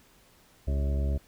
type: harmonic tone with a mistuned harmonic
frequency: 69.3 Hz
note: C#2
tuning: in tune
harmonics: 1 / 2 / 3 / 4 / 5 / 6 / 8 / 9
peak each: -25 / -36 / -40 / -43 / -45 / -45 / -44 / -45 dBFS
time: 0.67-1.18 s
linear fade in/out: 10 ms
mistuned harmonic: 9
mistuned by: +45 cents
effects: pink hiss -60 dBFS RMS until 1.27 s